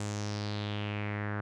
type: tone with low-pass filter sweep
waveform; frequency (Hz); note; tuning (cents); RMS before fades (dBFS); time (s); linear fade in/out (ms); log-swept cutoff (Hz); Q
sawtooth; 103.83; G#2; 0; -35; 0-1.41; 5; 7900 to 1500; 3.6
effects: none